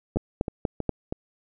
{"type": "two click trains", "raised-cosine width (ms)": 2, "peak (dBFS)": [-15, -10], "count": [4, 4], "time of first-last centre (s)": [[0.16, 1.125], [0.17, 0.893]], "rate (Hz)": [3.11, 4.15], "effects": []}